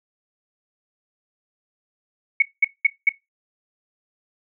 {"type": "tone bursts", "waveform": "sine", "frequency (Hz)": 2217, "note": "C#7", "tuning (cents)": 0, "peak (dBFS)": -11, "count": 4, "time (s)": [2.4, 3.092], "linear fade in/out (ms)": 5, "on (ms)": 23, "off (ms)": 200, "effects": ["noise-tail reverb RT60 0.2 s tail -19 dB re dry"]}